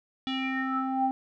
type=tone with low-pass filter sweep; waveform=square; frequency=263.6 Hz; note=C4; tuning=13 cents sharp; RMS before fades=-29 dBFS; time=0.27-1.11 s; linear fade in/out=0 ms; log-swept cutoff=3400 to 690 Hz; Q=7.3; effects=none